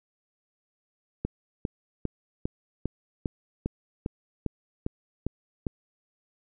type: click train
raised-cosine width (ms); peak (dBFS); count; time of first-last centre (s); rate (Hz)
3; -15; 12; 1.25-5.668; 2.49
effects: none